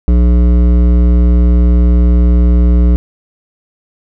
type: tone with hard clipping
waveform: sine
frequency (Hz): 60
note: B1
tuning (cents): -49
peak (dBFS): -7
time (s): 0.08-2.96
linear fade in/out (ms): 0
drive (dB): 13
effects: none